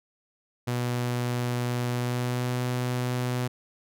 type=tone with pitch glide; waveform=sawtooth; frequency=122.3 to 124.37 Hz; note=B2 to B2; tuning=-16 to +13 cents; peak=-22 dBFS; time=0.67-3.48 s; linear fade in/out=10 ms; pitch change=+29 cents; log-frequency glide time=1.91-2.55 s; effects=none